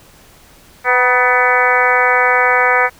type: harmonic tone with a mistuned harmonic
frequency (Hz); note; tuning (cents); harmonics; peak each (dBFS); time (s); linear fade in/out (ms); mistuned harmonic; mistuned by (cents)
250; B3; +21; 2 / 3 / 4 / 5 / 6 / 7 / 8 / 9; -18 / -18 / -18 / -18 / -18 / -18 / -18 / -18; 0.84-2.9; 50; 4; -49
effects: pink hiss -45 dBFS RMS until 2.99 s